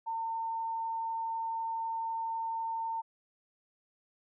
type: tone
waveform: sine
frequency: 906 Hz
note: A#5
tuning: 50 cents flat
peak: -32 dBFS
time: 0.06-3.02 s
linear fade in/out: 20 ms
effects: none